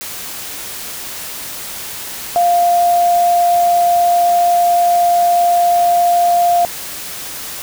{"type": "tone in noise", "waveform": "sine", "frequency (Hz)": 698.5, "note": "F5", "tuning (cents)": 0, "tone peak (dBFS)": -9, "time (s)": [2.36, 6.65], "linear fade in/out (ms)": 0, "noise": "white", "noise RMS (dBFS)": -27, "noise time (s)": [0.01, 7.62], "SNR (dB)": 15, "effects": []}